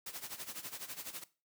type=noise with tremolo; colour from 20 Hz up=white; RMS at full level=-42 dBFS; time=0.06-1.24 s; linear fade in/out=5 ms; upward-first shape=sine; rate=12 Hz; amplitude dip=80%; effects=noise-tail reverb RT60 0.3 s tail -17 dB re dry + high-pass 100 Hz 12 dB/octave